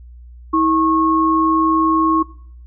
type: tone pair together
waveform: sine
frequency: 321.7 / 1092.1 Hz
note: E4 / C#6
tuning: -42 / -26 cents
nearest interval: octave + major sixth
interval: 2116 cents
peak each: -15 dBFS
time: 0.53-2.23 s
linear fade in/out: 10 ms
effects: noise-tail reverb RT60 0.6 s tail -20 dB re dry + added 60 Hz sine -36 dBFS peak until 2.66 s